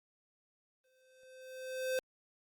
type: tone with exponential growth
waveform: square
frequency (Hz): 517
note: C5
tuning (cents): -21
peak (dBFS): -31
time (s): 0.84-1.99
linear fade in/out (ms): 1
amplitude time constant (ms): 250
effects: Opus 32 kbps